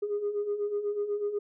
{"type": "beating tone pair", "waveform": "sine", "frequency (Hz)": [405.4, 413.5], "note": ["G#4", "G#4"], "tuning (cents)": [-42, -8], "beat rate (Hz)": 8.1, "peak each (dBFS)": [-34, -28], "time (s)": [0.02, 1.39], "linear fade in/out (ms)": 10, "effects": ["tanh soft clip ceiling -23 dBFS"]}